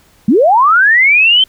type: linear sweep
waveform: sine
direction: up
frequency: 185 to 3136 Hz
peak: -5 dBFS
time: 0.28-1.44 s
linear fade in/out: 5 ms
effects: pink hiss -49 dBFS RMS until 1.48 s